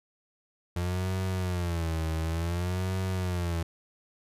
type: tone with vibrato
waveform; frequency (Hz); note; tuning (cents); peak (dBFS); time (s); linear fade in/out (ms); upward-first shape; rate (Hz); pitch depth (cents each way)
35% pulse; 86.7; F2; -12; -26; 0.76-3.63; 5; sine; 0.56; 140
effects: resampled to 32000 Hz